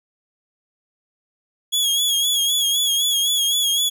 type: tone with vibrato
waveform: sawtooth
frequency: 3334 Hz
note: G#7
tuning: 6 cents sharp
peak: -14 dBFS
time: 1.72-3.9 s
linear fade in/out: 20 ms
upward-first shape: sine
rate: 3.9 Hz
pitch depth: 54 cents each way
effects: none